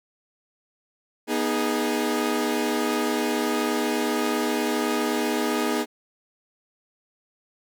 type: chord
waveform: sawtooth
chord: G# minor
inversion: first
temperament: equal with one note detuned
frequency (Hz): 243.3 / 311.1 / 415.3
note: B3 / D#4 / G#4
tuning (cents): -26 / 0 / 0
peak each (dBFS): -23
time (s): 1.27-5.86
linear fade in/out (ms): 50
effects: none